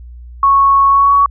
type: tone with pitch glide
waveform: sine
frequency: 1105 to 1123.7 Hz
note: C#6 to C#6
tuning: -6 to +23 cents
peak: -6 dBFS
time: 0.43-1.26 s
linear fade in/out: 2 ms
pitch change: +29 cents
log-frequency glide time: 0.88-1.14 s
effects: added 60 Hz sine -30 dBFS peak until 1.3 s